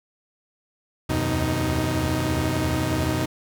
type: tone cluster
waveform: sawtooth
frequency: 76.5 / 79.6 / 91.1 / 127 / 312.2 Hz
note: D#2 / D#2 / F#2 / B2 / D#4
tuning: -29 / +40 / -26 / +49 / +6 cents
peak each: -29 / -28 / -25 / -22 / -22 dBFS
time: 1.09-3.26 s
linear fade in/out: 10 ms
effects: none